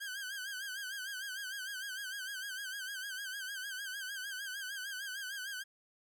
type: tone with vibrato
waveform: sawtooth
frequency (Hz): 1568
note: G6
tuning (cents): 0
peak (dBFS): -36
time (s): 0-5.64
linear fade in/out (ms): 20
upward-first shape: sine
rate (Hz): 6.6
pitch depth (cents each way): 92
effects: none